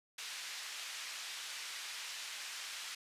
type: band-pass noise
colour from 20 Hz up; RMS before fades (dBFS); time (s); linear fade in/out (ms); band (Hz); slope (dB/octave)
pink; -45; 0.18-2.95; 5; 2000 to 7000; 12
effects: resampled to 32000 Hz